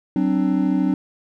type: tone cluster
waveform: triangle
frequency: 188.4 / 264.1 / 297.8 Hz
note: F#3 / C4 / D4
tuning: +32 / +16 / +24 cents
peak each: -19 dBFS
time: 0.16-0.94 s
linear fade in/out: 2 ms
effects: none